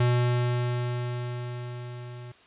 square tone with level ramp, 122.2 Hz, B2, 18 cents flat, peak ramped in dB -20 to -40 dBFS, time 0-2.32 s, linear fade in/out 5 ms, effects white hiss -55 dBFS RMS until 2.46 s + resampled to 8000 Hz

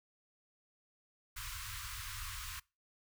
pink band-stop noise, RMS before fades -44 dBFS, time 1.36-2.6 s, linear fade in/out 10 ms, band 110 to 1000 Hz, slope 96 dB/octave, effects noise-tail reverb RT60 0.3 s tail -25 dB re dry

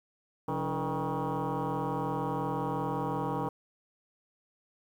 sine tone with frequency modulation, 331.4 Hz, E4, 9 cents sharp, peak -28 dBFS, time 0.48-3.49 s, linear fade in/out 5 ms, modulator 155 Hz, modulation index 5, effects tanh soft clip ceiling -25 dBFS + 10-bit

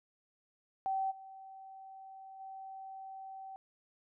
sine tone with level steps, 770 Hz, G5, 31 cents flat, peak -31 / -48 / -44 dBFS, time 0.86-3.56 s, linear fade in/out 0 ms, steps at 1.1 / 2.39 s, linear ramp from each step 20 ms, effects none

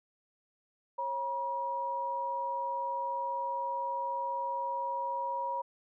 sine tone pair together, 544 / 959 Hz, C#5 / A#5, -33 / +49 cents, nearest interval minor seventh, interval 982 cents, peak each -39 / -32 dBFS, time 0.98-5.62 s, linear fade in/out 10 ms, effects none

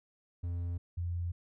triangle / sine tone pair in turn, 86.8 / 86.8 Hz, F2 / F2, -10 / -10 cents, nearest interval unison, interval 0 cents, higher neither, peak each -31 / -32 dBFS, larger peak first, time 0.43-0.78 / 0.97-1.32 s, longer neither, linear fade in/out 10 ms, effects none

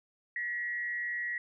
sine tone with frequency modulation, 1918 Hz, A#6, 49 cents sharp, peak -32 dBFS, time 0.36-1.38 s, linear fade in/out 2 ms, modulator 175 Hz, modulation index 0.4, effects none

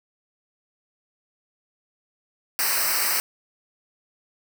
white noise with comb filter, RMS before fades -23 dBFS, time 2.59-3.2 s, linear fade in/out 0 ms, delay 0.29 ms, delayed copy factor -0.95, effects none

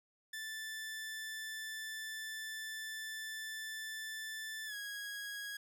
sawtooth tone with pitch glide, 1760 to 1651.7 Hz, A6 to G#6, 0 to -10 cents, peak -38 dBFS, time 0.33-5.57 s, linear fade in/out 5 ms, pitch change -110 cents, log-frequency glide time 4.66-4.75 s, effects none

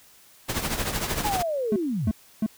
pink noise with tremolo, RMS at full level -25 dBFS, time 0.48-1.43 s, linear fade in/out 20 ms, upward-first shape triangle, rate 13 Hz, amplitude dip 70%
sine linear sweep, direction down, 862 to 60.5 Hz, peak -24 dBFS, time 1.24-2.11 s, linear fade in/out 10 ms
triangle tone bursts, 217.5 Hz, A3, 20 cents flat, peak -18 dBFS, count 3, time 1.72-2.463 s, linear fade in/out 2 ms, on 41 ms, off 310 ms
effects white hiss -54 dBFS RMS until 2.57 s

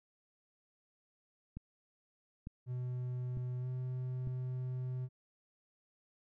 click train, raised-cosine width 5 ms, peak -31 dBFS, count 4, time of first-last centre 1.57-4.273 s, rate 1.11 Hz
triangle tone with pitch glide, 125 to 127.33 Hz, B2 to C3, +21 to -47 cents, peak -34 dBFS, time 2.66-5.09 s, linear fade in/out 50 ms, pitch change +32 cents, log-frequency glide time 3.6-3.67 s
effects none

